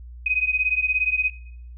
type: beating tone pair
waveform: sine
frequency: 2505 / 2522 Hz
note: D#7 / D#7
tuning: +11 / +23 cents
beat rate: 17 Hz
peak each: -22 dBFS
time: 0.26-1.3 s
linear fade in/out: 5 ms
effects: noise-tail reverb RT60 0.6 s tail -18 dB re dry + added 60 Hz sine -37 dBFS peak until 1.77 s